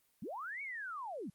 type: linear two-way sweep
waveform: sine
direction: up then down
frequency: 146.83 to 2280 to 146.83 Hz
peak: -40 dBFS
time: 0.22-1.3 s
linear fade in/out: 5 ms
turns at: 0.62 s
effects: white hiss -74 dBFS RMS until 1.34 s + Opus 24 kbps